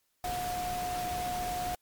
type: tone in noise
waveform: sine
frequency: 720 Hz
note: F#5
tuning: 47 cents flat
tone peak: -32 dBFS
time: 0.24-1.75 s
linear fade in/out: 2 ms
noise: pink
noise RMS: -39 dBFS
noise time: 0.24-1.75 s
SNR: +4 dB
effects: white hiss -75 dBFS RMS until 1.81 s + MP3 96 kbps